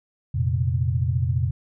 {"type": "chord", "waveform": "sine", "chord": "F suspended fourth", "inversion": "none", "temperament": "just", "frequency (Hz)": [87.31, 116.41, 130.96], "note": ["F2", "Bb2", "C3"], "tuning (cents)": [0, -2, 2], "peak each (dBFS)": -24, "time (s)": [0.34, 1.51], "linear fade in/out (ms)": 10, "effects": []}